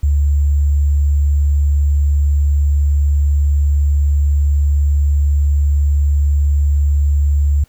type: tone with sample-and-hold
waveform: sine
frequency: 72 Hz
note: D2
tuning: 34 cents flat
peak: -10 dBFS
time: 0.03-7.64 s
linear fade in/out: 5 ms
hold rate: 7350 Hz
effects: pink hiss -54 dBFS RMS until 7.68 s